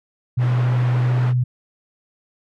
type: tone with pitch glide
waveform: sine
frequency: 123.47 to 124.47 Hz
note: B2 to B2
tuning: 0 to +14 cents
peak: -15 dBFS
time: 0.37-1.44 s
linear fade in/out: 10 ms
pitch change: +14 cents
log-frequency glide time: 0.92-1.14 s
type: band-pass noise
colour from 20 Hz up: pink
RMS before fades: -32 dBFS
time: 0.38-1.34 s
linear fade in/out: 50 ms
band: 210 to 1800 Hz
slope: 12 dB/octave
effects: none